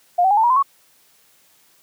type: tone with pitch steps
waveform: sine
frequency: 708 / 763.2 / 822.7 / 886.9 / 956 / 1030.6 / 1111 Hz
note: F5 / G5 / G#5 / A5 / A#5 / C6 / C#6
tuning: +23 / -47 / -17 / +14 / +43 / -27 / +4 cents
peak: -12 dBFS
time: 0.18-0.628 s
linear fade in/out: 10 ms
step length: 64 ms
effects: white hiss -56 dBFS RMS until 1.82 s + high-pass 100 Hz 12 dB/octave